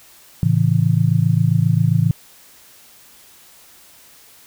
sine chord, A major, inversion none, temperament just, 110 / 137.5 / 165 Hz, A2 / C#3 / E3, 0 / -14 / +2 cents, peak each -17 dBFS, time 0.43-2.11 s, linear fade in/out 0 ms, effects white hiss -47 dBFS RMS until 4.46 s

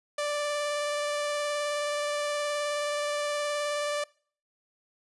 sawtooth tone with vibrato, 587.3 Hz, D5, in tune, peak -24 dBFS, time 0.18-4.04 s, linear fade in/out 5 ms, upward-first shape triangle, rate 19 Hz, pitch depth 14 cents each way, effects noise-tail reverb RT60 0.5 s tail -25 dB re dry + resampled to 24000 Hz

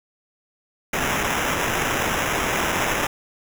white noise with sample-and-hold, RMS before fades -23 dBFS, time 0.93-3.07 s, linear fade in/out 5 ms, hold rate 4410 Hz, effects none

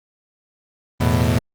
30% pulse chord, E suspended fourth, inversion none, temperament equal, 82.41 / 110 / 123.47 Hz, E2 / A2 / B2, 0 / 0 / 0 cents, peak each -17 dBFS, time 1-1.39 s, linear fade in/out 10 ms, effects Opus 24 kbps

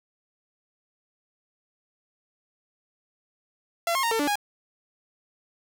sawtooth tone with pitch steps, 679 / 1074 / 926 / 449.8 / 291.1 / 823 Hz, F5 / C6 / A#5 / A4 / D4 / G#5, -49 / +45 / -12 / +38 / -15 / -16 cents, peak -19 dBFS, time 3.87-4.356 s, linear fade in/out 2 ms, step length 81 ms, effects none

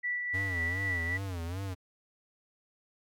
sine tone with tremolo, 1961 Hz, B6, 13 cents flat, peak -29 dBFS, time 0.03-1.18 s, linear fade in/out 20 ms, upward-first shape sine, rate 3.7 Hz, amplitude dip 35%
square tone with vibrato, 90.4 Hz, F#2, 40 cents flat, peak -35 dBFS, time 0.33-1.75 s, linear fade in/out 20 ms, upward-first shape sine, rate 2.5 Hz, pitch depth 150 cents each way
effects Opus 48 kbps

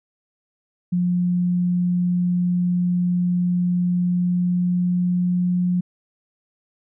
sine tone with pitch glide, 177.7 to 178.94 Hz, F3 to F3, +30 to +42 cents, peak -17 dBFS, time 0.92-5.81 s, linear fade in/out 10 ms, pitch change +12 cents, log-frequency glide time 3.92-5.69 s, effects none

